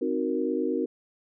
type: chord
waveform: sine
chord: C half-diminished seventh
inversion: none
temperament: equal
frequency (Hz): 261.6 / 311.1 / 370 / 466.2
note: C4 / Eb4 / Gb4 / Bb4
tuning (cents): 0 / 0 / 0 / 0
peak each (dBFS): -30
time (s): 0.01-0.86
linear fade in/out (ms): 10
effects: none